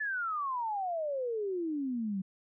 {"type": "exponential sweep", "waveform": "sine", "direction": "down", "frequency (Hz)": [1760, 185], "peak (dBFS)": -31, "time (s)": [0, 2.22], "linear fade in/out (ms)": 10, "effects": []}